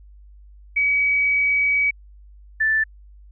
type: tone pair in turn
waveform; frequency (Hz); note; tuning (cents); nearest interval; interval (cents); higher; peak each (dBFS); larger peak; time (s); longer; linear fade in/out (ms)
sine; 2272 / 1761.1; C#7 / A6; +42 / +1; major third; 441; first; -16; neither; 0.76-1.91 / 2.6-2.84; first; 10
effects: added 50 Hz sine -43 dBFS peak until 3.31 s